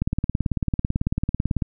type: click train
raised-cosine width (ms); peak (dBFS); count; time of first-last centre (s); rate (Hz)
5; -9; 30; 0.02-1.622; 18.1
effects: none